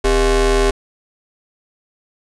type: ring-modulated tone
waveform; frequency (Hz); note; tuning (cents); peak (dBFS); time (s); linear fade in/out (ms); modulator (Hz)
40% pulse; 220; A3; 0; -8; 0.04-0.71; 10; 180
effects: resampled to 24000 Hz